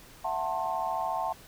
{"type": "chord", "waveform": "sine", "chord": "F# half-diminished seventh", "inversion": "third", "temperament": "just", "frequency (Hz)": [666, 740, 888, 1065.6], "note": ["E5", "F#5", "A5", "C6"], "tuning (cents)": [18, 0, 16, 31], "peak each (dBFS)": [-35, -33, -32, -36], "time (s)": [0.24, 1.33], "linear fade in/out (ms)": 10, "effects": ["pink hiss -52 dBFS RMS until 1.47 s"]}